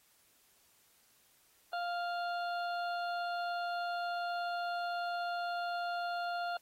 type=harmonic tone with a mistuned harmonic; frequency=699 Hz; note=F5; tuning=1 cent sharp; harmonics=1 / 2 / 4 / 5 / 6; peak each=-35 / -40 / -51 / -53 / -50 dBFS; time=1.73-6.57 s; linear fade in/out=2 ms; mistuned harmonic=6; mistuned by=+22 cents; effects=white hiss -68 dBFS RMS until 6.61 s + AAC 48 kbps